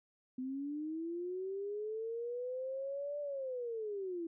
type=linear two-way sweep; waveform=sine; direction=up then down; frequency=252.4 to 587.3 to 326.3 Hz; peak=-37 dBFS; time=0.38-4.27 s; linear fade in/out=5 ms; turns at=3.2 s; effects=none